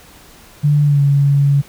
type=tone with pitch glide; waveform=sine; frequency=146.83 to 141.09 Hz; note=D3 to C#3; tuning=0 to +31 cents; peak=-9 dBFS; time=0.63-1.62 s; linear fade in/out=20 ms; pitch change=-69 cents; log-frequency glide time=0.84-1.01 s; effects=pink hiss -43 dBFS RMS until 1.68 s